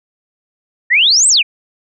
sine exponential two-way sweep, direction up then down, 1800 to 8540 to 2252 Hz, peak -7 dBFS, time 0.9-1.43 s, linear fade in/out 20 ms, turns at 1.28 s, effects none

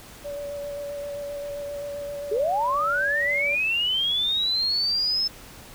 sine tone with vibrato, 574 Hz, D5, 40 cents flat, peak -30 dBFS, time 0.24-3.56 s, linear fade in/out 20 ms, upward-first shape square, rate 7.6 Hz, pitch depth 12 cents each way
sine linear sweep, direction up, 394.8 to 5270 Hz, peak -21 dBFS, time 2.31-5.28 s, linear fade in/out 10 ms
effects pink hiss -45 dBFS RMS until 5.74 s

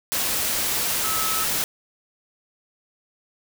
sine tone in noise, 1295 Hz, E6, 31 cents flat, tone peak -28 dBFS, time 1.04-1.44 s, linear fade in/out 0 ms, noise white, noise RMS -24 dBFS, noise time 0.12-1.64 s, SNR -7 dB, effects none

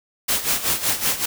white noise with tremolo, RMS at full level -19 dBFS, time 0.28-1.26 s, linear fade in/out 10 ms, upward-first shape sine, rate 5.3 Hz, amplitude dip 75%, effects none

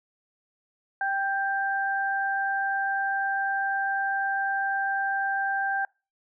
sine tone pair together, 784 / 1578 Hz, G5 / G6, 0 / +11 cents, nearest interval octave, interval 1211 cents, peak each -27 dBFS, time 1.01-5.85 s, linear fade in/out 2 ms, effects noise-tail reverb RT60 0.3 s tail -26 dB re dry

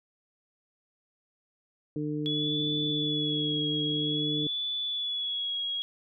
harmonic tone, 150 Hz, D3, 37 cents sharp, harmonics 1 / 2 / 3, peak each -34 / -31 / -37 dBFS, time 1.96-4.47 s, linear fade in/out 2 ms
sine tone with vibrato, 3385 Hz, G#7, 32 cents sharp, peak -29 dBFS, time 2.26-5.82 s, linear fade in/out 0 ms, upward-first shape sine, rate 0.51 Hz, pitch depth 43 cents each way
effects none

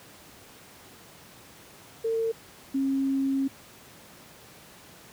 sine tone pair in turn, 452.4 / 270.9 Hz, A4 / C#4, +48 / -40 cents, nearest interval major sixth, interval 888 cents, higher first, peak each -24 / -23 dBFS, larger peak second, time 2.04-2.32 / 2.74-3.48 s, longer second, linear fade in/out 10 ms, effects pink hiss -50 dBFS RMS until 5.12 s + high-pass 100 Hz 12 dB/octave

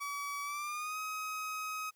30% pulse tone with pitch glide, 1141 to 1266 Hz, C#6 to D#6, +50 to +30 cents, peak -34 dBFS, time 0-1.91 s, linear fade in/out 20 ms, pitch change +180 cents, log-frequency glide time 0.43-0.99 s, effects white hiss -74 dBFS RMS until 1.95 s

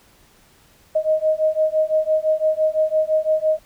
sine beating tone pair, 622.3 / 628.2 Hz, D#5 / D#5, 0 / +16 cents, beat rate 5.9 Hz, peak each -19 dBFS, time 0.95-3.59 s, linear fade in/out 10 ms, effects pink hiss -54 dBFS RMS until 3.65 s

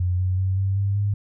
sine tone with pitch steps, 90.1 / 92.31 / 94.58 / 96.9 / 99.28 / 101.72 Hz, F#2 / F#2 / F#2 / G2 / G2 / G#2, -45 / -4 / +39 / -20 / +22 / -35 cents, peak -19 dBFS, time 0-1.14 s, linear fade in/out 5 ms, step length 190 ms, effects none

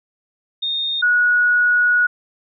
sine tone pair in turn, 3676 / 1458.8 Hz, A#7 / F#6, -25 / -25 cents, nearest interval octave + major third, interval 1600 cents, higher first, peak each -19 / -12 dBFS, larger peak second, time 0.62-1.02 / 1.02-2.07 s, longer second, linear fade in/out 10 ms, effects none

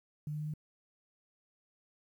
sine tone with pitch steps, 150 / 150.96 / 151.92 / 152.89 Hz, D3 / D3 / D#3 / D#3, +37 / +48 / -41 / -30 cents, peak -35 dBFS, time 0.27-0.538 s, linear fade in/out 2 ms, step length 67 ms, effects 11-bit

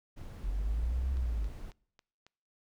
brown noise, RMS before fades -44 dBFS, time 0.16-1.72 s, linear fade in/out 20 ms
sine linear two-way sweep, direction up then down, 43.65 to 66.8 to 48.76 Hz, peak -29 dBFS, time 0.43-1.49 s, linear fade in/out 20 ms, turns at 1.12 s
click train, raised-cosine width 0.2 ms, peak -38 dBFS, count 5, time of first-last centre 1.17-2.266 s, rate 3.65 Hz
effects noise-tail reverb RT60 0.7 s tail -25 dB re dry

